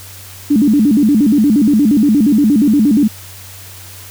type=tone with vibrato; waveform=sine; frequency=250 Hz; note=B3; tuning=21 cents sharp; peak=-7 dBFS; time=0.5-3.08 s; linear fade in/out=10 ms; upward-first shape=square; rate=8.5 Hz; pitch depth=260 cents each way; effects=added 95 Hz sine -36 dBFS peak until 4.1 s + white hiss -35 dBFS RMS until 4.1 s